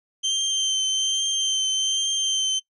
30% pulse tone with vibrato, 3128 Hz, G7, 4 cents flat, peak -18 dBFS, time 0.23-2.6 s, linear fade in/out 20 ms, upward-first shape triangle, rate 1.2 Hz, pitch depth 24 cents each way, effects noise-tail reverb RT60 0.1 s tail -19 dB re dry + resampled to 24000 Hz

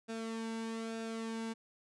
sawtooth tone with flanger, 225.6 Hz, A3, 44 cents sharp, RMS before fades -40 dBFS, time 0.08-1.54 s, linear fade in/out 20 ms, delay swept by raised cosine 0.96 to 1.62 ms, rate 1.1 Hz, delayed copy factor -0.55, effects resampled to 22050 Hz

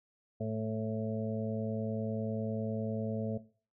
harmonic tone, 110 Hz, A2, in tune, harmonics 1 / 2 / 4 / 5 / 6, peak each -37 / -37 / -40 / -41 / -41 dBFS, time 0.4-3.38 s, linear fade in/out 10 ms, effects noise-tail reverb RT60 0.4 s tail -17 dB re dry

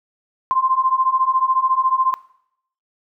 sine beating tone pair, 1037 / 1051 Hz, C6 / C6, -16 / +7 cents, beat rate 14 Hz, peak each -19 / -17 dBFS, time 0.51-2.14 s, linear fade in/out 0 ms, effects noise-tail reverb RT60 0.7 s tail -20 dB re dry

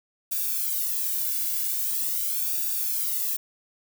violet noise with flanger, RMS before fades -27 dBFS, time 0.31-3.37 s, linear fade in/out 10 ms, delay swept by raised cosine 0.96 to 1.61 ms, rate 0.43 Hz, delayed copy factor -1, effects none

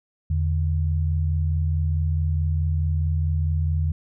sine tone pair together, 82.7 / 147.35 Hz, E2 / D3, +6 / +6 cents, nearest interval minor seventh, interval 1000 cents, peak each -20 / -27 dBFS, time 0.3-3.92 s, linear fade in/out 5 ms, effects none

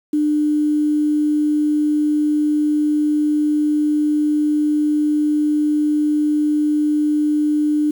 sine tone with quantisation, 300 Hz, D4, 37 cents sharp, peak -14 dBFS, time 0.13-7.91 s, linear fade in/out 5 ms, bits 7, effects none

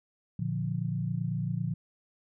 sine chord, Bb major, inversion none, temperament equal, 116.54 / 146.83 / 174.61 Hz, Bb2 / D3 / F3, 0 / 0 / 0 cents, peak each -33 dBFS, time 0.39-1.74 s, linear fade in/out 5 ms, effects none

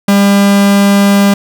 45% pulse tone, 200.1 Hz, G3, 36 cents sharp, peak -5 dBFS, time 0.08-1.34 s, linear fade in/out 5 ms, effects none

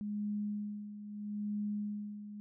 sine tone with tremolo, 207.7 Hz, G#3, in tune, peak -33 dBFS, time 0.01-2.4 s, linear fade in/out 0 ms, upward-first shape sine, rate 0.77 Hz, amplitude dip 70%, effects none

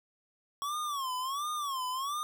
square tone with vibrato, 1108.7 Hz, C#6, in tune, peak -33 dBFS, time 0.62-2.23 s, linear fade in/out 0 ms, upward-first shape sine, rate 1.4 Hz, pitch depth 170 cents each way, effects none

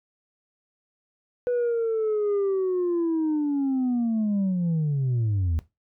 sine linear sweep, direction down, 493.9 to 76.8 Hz, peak -19 dBFS, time 1.47-5.59 s, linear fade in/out 0 ms, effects noise-tail reverb RT60 0.2 s tail -18 dB re dry + tanh soft clip ceiling -20 dBFS

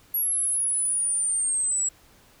sine linear sweep, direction down, 11450 to 7690 Hz, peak -22 dBFS, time 0.14-1.89 s, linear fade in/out 5 ms, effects pink hiss -56 dBFS RMS until 2.4 s

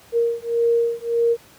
sine beating tone pair, 466.2 / 467.9 Hz, A#4 / A#4, 0 / +6 cents, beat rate 1.7 Hz, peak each -20 dBFS, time 0.12-1.37 s, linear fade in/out 50 ms, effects pink hiss -49 dBFS RMS until 1.58 s + high-pass 80 Hz 12 dB/octave

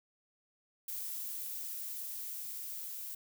violet noise with level ramp, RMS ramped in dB -40 to -43 dBFS, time 0.88-3.15 s, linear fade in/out 5 ms, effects none

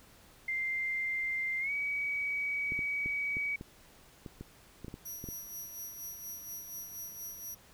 sine tone with pitch glide, 2093 to 2269 Hz, C7 to C#7, 0 to +40 cents, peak -31 dBFS, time 0.48-3.56 s, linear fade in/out 5 ms, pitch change +140 cents, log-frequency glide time 1.6-1.72 s
clicks, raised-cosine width 3 ms, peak -29 dBFS, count 12, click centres 2.721 / 2.791 / 3.06 / 3.369 / 3.611 / 4.262 / 4.41 / 4.846 / 4.882 / 4.941 / 5.241 / 5.288 s
5% pulse tone with tremolo, 5800 Hz, F#8, 35 cents flat, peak -34 dBFS, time 5.05-7.55 s, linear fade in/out 10 ms, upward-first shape sine, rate 4.2 Hz, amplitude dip 50%
effects pink hiss -59 dBFS RMS until 7.73 s

